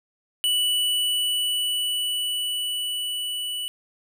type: tone with level ramp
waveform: square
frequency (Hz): 2960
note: F#7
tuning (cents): 0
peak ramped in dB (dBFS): -20 to -28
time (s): 0.44-3.68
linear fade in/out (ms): 0
effects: none